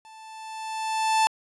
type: tone with level ramp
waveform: 45% pulse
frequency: 880 Hz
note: A5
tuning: in tune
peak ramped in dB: -46 to -17 dBFS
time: 0.05-1.27 s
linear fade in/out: 0 ms
effects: resampled to 24000 Hz